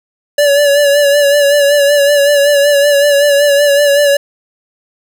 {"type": "tone with vibrato", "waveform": "square", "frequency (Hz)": 573, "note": "D5", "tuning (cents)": -43, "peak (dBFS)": -7, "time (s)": [0.38, 4.17], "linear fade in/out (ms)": 5, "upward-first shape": "sine", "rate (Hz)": 5.3, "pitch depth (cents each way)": 40, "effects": []}